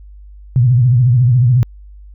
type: tone with vibrato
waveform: sine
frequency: 123.3 Hz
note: B2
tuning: 2 cents flat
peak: -7 dBFS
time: 0.56-1.63 s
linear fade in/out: 0 ms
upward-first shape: triangle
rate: 14 Hz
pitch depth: 150 cents each way
effects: added 50 Hz sine -34 dBFS peak until 2.14 s